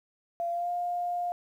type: tone with pitch glide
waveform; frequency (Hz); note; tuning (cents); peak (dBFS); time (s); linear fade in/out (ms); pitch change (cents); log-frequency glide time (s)
sine; 686 to 705.3; F5 to F5; -31 to +17; -28; 0.4-1.32; 0; +48; 0.5-0.7
effects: 10-bit